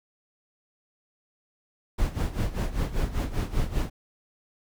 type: noise with tremolo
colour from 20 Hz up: brown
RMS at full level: -24 dBFS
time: 1.98-3.9 s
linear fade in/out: 10 ms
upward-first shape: sine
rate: 5.1 Hz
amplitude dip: 80%
effects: none